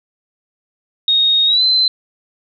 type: tone with pitch glide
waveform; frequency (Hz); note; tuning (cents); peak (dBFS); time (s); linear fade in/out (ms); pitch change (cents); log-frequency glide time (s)
sine; 3729 to 4067; A#7 to C8; 0 to -50; -10; 1.08-1.88; 2; +150; 1.46-1.63
effects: none